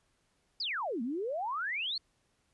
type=exponential two-way sweep; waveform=sine; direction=down then up; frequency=5190 to 219.5 to 4476 Hz; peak=-32 dBFS; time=0.6-1.98 s; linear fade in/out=5 ms; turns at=1.02 s; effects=pink hiss -74 dBFS RMS until 2.53 s + resampled to 24000 Hz